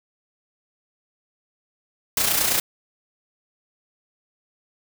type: noise with amplitude modulation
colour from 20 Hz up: white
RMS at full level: -19 dBFS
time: 2.17-2.6 s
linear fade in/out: 2 ms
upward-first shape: sine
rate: 29.5 Hz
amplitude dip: 50%
effects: none